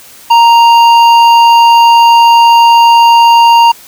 triangle tone with hard clipping, 932 Hz, A#5, 1 cent flat, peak -3 dBFS, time 0.3-3.72 s, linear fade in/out 10 ms, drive 13 dB, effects white hiss -35 dBFS RMS until 3.87 s

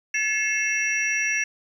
sine tone cluster, 1721 / 2159 / 2666 / 5750 Hz, A6 / C#7 / E7 / F8, -39 / -46 / +19 / +50 cents, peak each -27 / -26 / -26 / -30 dBFS, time 0.14-1.44 s, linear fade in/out 5 ms, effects 9-bit

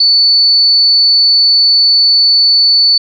sine tone, 4480 Hz, C#8, 18 cents sharp, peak -5 dBFS, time 0-2.98 s, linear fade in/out 5 ms, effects none

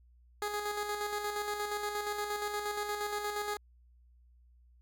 15% pulse tone with tremolo, 415.3 Hz, G#4, in tune, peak -26 dBFS, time 0.42-3.57 s, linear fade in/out 2 ms, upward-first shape square, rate 8.5 Hz, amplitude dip 40%, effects added 60 Hz sine -59 dBFS peak until 4.81 s

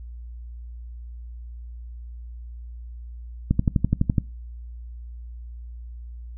click train, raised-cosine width 5 ms, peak -6 dBFS, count 9, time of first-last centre 3.51-4.182 s, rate 11.9 Hz, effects noise-tail reverb RT60 0.3 s tail -22 dB re dry + added 59 Hz sine -35 dBFS peak until 6.37 s

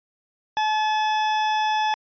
40% pulse tone, 860 Hz, A5, 40 cents flat, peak -19 dBFS, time 0.57-1.94 s, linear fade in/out 0 ms, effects resampled to 11025 Hz

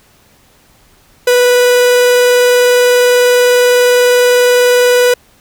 45% pulse tone with vibrato, 492.4 Hz, B4, 5 cents flat, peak -6 dBFS, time 1.27-5.14 s, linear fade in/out 5 ms, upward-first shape sine, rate 20 Hz, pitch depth 14 cents each way, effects pink hiss -48 dBFS RMS until 5.4 s

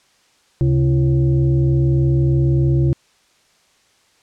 sine tone with frequency modulation, 134.1 Hz, C3, 43 cents sharp, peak -12 dBFS, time 0.61-2.93 s, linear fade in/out 0 ms, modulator 205 Hz, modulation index 0.76, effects white hiss -57 dBFS RMS until 4.22 s + low-pass 7000 Hz 12 dB/octave

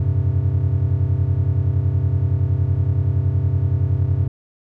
triangle chord, F suspended second, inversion none, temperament equal, 87.31 / 98 / 130.81 Hz, F2 / G2 / C3, 0 / 0 / 0 cents, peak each -19 / -17 / -19 dBFS, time 0-4.28 s, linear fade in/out 5 ms, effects none

